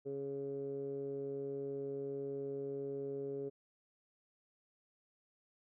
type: tone with low-pass filter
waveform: 15% pulse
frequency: 138.59 Hz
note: C#3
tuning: in tune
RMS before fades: -41 dBFS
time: 0.05-3.5 s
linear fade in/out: 20 ms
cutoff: 440 Hz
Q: 6.2
effects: none